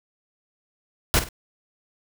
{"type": "noise with echo", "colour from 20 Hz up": "pink", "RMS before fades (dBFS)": -18, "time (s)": [1.14, 1.19], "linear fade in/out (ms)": 0, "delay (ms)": 49, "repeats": 2, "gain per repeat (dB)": -11, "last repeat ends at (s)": 1.288, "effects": []}